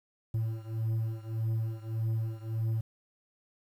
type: beating tone pair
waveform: triangle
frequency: 111.2 / 112.9 Hz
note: A2 / A2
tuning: +19 / +45 cents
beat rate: 1.7 Hz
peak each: -30 / -32 dBFS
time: 0.34-2.81 s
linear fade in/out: 5 ms
effects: 10-bit